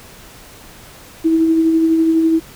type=tone with tremolo; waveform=sine; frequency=324.5 Hz; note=E4; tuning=27 cents flat; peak=-9 dBFS; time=1.24-2.4 s; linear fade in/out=20 ms; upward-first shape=sine; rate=12 Hz; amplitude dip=30%; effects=pink hiss -40 dBFS RMS until 2.55 s